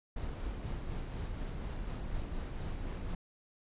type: noise with tremolo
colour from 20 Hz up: brown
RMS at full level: -37 dBFS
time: 0.16-3.15 s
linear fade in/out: 5 ms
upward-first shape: sine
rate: 4.1 Hz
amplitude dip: 30%
effects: resampled to 8000 Hz